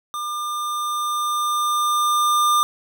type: tone with level ramp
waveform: square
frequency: 1200 Hz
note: D6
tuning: 37 cents sharp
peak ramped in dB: -26 to -15 dBFS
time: 0.14-2.63 s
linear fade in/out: 0 ms
effects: none